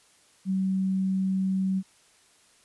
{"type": "tone", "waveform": "sine", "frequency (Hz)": 190.1, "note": "F#3", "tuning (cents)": 47, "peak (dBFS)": -23, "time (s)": [0.45, 1.83], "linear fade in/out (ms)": 50, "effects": ["white hiss -60 dBFS RMS until 2.64 s", "resampled to 24000 Hz"]}